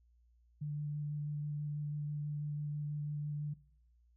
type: tone with vibrato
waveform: sine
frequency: 147.9 Hz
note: D3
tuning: 13 cents sharp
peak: -36 dBFS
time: 0.61-3.54 s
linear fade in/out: 10 ms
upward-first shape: square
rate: 6.1 Hz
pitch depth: 9 cents each way
effects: noise-tail reverb RT60 0.6 s tail -20 dB re dry + added 59 Hz sine -65 dBFS peak until 4.16 s